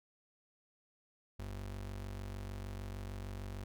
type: ring-modulated tone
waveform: square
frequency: 73.5 Hz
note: D2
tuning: 2 cents sharp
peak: -39 dBFS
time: 1.39-3.64 s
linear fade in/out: 5 ms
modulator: 23.3 Hz
effects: none